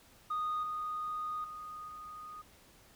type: tone with level steps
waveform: sine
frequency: 1237 Hz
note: D#6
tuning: 10 cents flat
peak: -30 / -34 / -42 / -44 dBFS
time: 0.3-2.42 s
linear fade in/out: 10 ms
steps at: 0.63 / 1.44 / 1.88 s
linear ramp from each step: 2 ms
effects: tanh soft clip ceiling -30 dBFS + pink hiss -61 dBFS RMS until 2.95 s